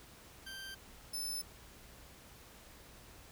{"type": "tone pair in turn", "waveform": "20% pulse", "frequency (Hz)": [1568, 5274], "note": ["G6", "E8"], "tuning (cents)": [0, 0], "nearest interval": "octave + major sixth", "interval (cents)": 2100, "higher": "second", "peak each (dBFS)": [-40, -32], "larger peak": "second", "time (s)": [[0.46, 0.75], [1.13, 1.42]], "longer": "neither", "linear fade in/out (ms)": 10, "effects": ["added 60 Hz sine -63 dBFS peak until 3.31 s", "pink hiss -57 dBFS RMS until 3.31 s"]}